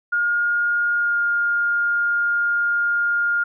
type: tone with pitch glide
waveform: sine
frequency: 1422 to 1413 Hz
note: F6 to F6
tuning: +31 to +20 cents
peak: -17 dBFS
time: 0.12-3.44 s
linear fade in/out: 10 ms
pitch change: -11 cents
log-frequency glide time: 0.97-1.18 s
effects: none